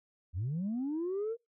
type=linear sweep; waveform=sine; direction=up; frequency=76 to 471.5 Hz; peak=-30 dBFS; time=0.33-1.37 s; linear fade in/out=50 ms; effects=noise-tail reverb RT60 0.2 s tail -23 dB re dry + tanh soft clip ceiling -29 dBFS